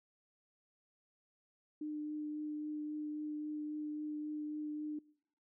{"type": "tone with vibrato", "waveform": "sine", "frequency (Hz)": 301.6, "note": "D4", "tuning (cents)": 46, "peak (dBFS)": -38, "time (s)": [1.81, 4.99], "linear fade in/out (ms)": 5, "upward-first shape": "triangle", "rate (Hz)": 3.7, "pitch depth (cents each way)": 11, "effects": ["noise-tail reverb RT60 0.7 s tail -24 dB re dry"]}